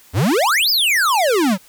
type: exponential two-way sweep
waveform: square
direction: up then down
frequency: 77.78 to 5274 to 173.4 Hz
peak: -14 dBFS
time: 0.13-1.58 s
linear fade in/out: 50 ms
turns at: 0.7 s
effects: white hiss -48 dBFS RMS until 1.68 s